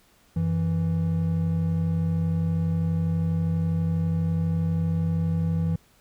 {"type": "tone pair together", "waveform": "triangle", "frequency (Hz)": [92.5, 164.82], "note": ["F#2", "E3"], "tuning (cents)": [0, 0], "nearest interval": "minor seventh", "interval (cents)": 1000, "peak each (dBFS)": [-25, -21], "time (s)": [0.36, 5.76], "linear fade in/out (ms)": 5, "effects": ["pink hiss -60 dBFS RMS until 6 s"]}